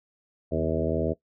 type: harmonic tone with a mistuned harmonic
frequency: 80.4 Hz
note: E2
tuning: 43 cents flat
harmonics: 1 / 2 / 3 / 4 / 5 / 6 / 7 / 8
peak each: -32 / -32 / -32 / -32 / -32 / -32 / -32 / -32 dBFS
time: 0.51-1.14 s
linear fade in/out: 20 ms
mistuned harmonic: 2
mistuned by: -55 cents
effects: noise-tail reverb RT60 0.1 s tail -18 dB re dry